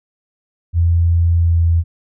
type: tone with pitch glide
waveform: sine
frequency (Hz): 84.8 to 83.78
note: E2 to E2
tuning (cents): +50 to +29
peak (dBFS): -10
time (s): 0.73-1.84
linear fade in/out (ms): 50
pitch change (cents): -21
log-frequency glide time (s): 1.37-1.6
effects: none